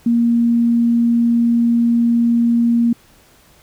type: tone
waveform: sine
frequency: 234.7 Hz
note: A#3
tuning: 12 cents sharp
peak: -11 dBFS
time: 0.06-2.93 s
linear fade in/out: 5 ms
effects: pink hiss -50 dBFS RMS until 3.62 s